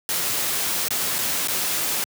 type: noise with dropouts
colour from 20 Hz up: white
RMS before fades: -24 dBFS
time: 0.09-2.04 s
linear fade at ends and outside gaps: 1 ms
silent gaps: 0.884-0.906 / 1.184-1.188 / 1.474-1.483 s
effects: high-pass 100 Hz 12 dB/octave